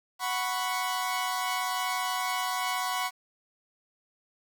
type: chord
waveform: sawtooth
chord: F# suspended fourth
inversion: none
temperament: equal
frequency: 740 / 987.8 / 1108.7 Hz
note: F#5 / B5 / C#6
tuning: 0 / 0 / 0 cents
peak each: -29 dBFS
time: 0.19-3.11 s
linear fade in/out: 50 ms
effects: 9-bit